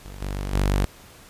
sawtooth tone with level steps, 48.58 Hz, G1, 15 cents flat, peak -33 / -23 / -15 dBFS, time 0.05-0.85 s, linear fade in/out 0 ms, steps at 0.21 / 0.53 s, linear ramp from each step 10 ms, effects pink hiss -48 dBFS RMS until 1.29 s + resampled to 32000 Hz

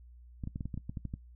clicks, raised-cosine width 5 ms, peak -25 dBFS, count 11, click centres 0.438 / 0.474 / 0.559 / 0.608 / 0.656 / 0.742 / 0.776 / 0.895 / 0.972 / 1.053 / 1.139 s, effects noise-tail reverb RT60 0.1 s tail -19 dB re dry + added 60 Hz sine -51 dBFS peak until 1.35 s

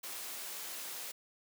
white high-pass noise, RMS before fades -43 dBFS, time 0.03-1.12 s, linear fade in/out 10 ms, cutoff 320 Hz, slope 12 dB/octave, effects none

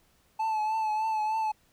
triangle tone with vibrato, 870 Hz, A5, 20 cents flat, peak -24 dBFS, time 0.39-1.52 s, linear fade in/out 10 ms, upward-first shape triangle, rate 3.3 Hz, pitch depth 44 cents each way, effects pink hiss -66 dBFS RMS until 1.72 s

